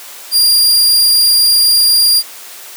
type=tone; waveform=sawtooth; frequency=4792 Hz; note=D8; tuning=34 cents sharp; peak=-4 dBFS; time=0.31-2.23 s; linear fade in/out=50 ms; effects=white hiss -32 dBFS RMS until 2.76 s + high-pass 400 Hz 12 dB/octave